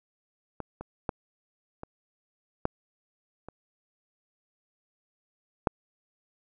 clicks, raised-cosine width 1 ms, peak -20 / -24 / -14 / -24 / -11 / -27 / -8 dBFS, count 7, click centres 0.603 / 0.81 / 1.092 / 1.834 / 2.654 / 3.486 / 5.672 s, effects none

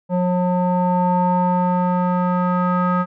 square tone with low-pass filter sweep, 180 Hz, F#3, 47 cents flat, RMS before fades -18 dBFS, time 0.09-3.06 s, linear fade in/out 50 ms, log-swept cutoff 730 to 1300 Hz, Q 5.2, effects none

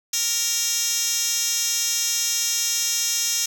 10% pulse tone with high-pass filter, 464.9 Hz, A#4, 5 cents flat, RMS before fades -23 dBFS, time 0.13-3.46 s, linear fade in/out 5 ms, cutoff 5000 Hz, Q 4.3, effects none

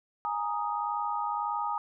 sine chord, Ab suspended second, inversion none, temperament equal, 830.6 / 932.3 / 1244.5 Hz, Ab5 / Bb5 / Eb6, 0 / 0 / 0 cents, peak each -33 dBFS, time 0.25-1.78 s, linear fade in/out 0 ms, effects none

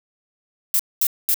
violet noise bursts, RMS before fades -18 dBFS, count 3, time 0.74-1.342 s, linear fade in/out 0 ms, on 54 ms, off 220 ms, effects none

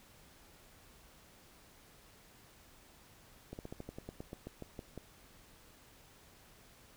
slowing click train, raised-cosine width 2 ms, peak -30 dBFS, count 14, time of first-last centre 3.53-4.977 s, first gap 59 ms, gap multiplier 1.1, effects pink hiss -61 dBFS RMS until 6.96 s

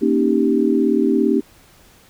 sine chord, Eb dominant seventh, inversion second, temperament equal with one note detuned, 233.1 / 273.7 / 311.1 / 392 Hz, Bb3 / Db4 / Eb4 / G4, 0 / -22 / 0 / 0 cents, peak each -19 dBFS, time 0.01-1.41 s, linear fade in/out 20 ms, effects pink hiss -50 dBFS RMS until 2.09 s

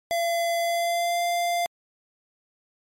square tone with pitch glide, 680 to 694.3 Hz, F5 to F5, -46 to -10 cents, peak -23 dBFS, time 0.11-1.66 s, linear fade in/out 0 ms, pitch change +36 cents, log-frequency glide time 0.6-1.23 s, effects MP3 64 kbps

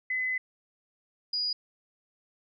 sine tone pair in turn, 2023 / 4898 Hz, B6 / D#8, +41 / -28 cents, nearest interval octave + minor third, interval 1531 cents, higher second, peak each -27 dBFS, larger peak neither, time 0.1-0.38 / 1.33-1.53 s, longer first, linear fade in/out 5 ms, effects none

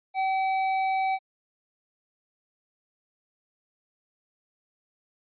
square tone, 765 Hz, G5, 42 cents flat, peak -24 dBFS, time 0.14-1.19 s, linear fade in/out 50 ms, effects resampled to 8000 Hz

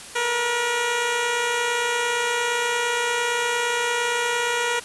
10% pulse tone pair together, 450 / 478.7 Hz, A4 / A#4, +39 / +46 cents, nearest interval minor second, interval 107 cents, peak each -24 / -13 dBFS, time 0.15-4.8 s, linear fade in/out 10 ms, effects white hiss -39 dBFS RMS until 4.84 s + resampled to 24000 Hz

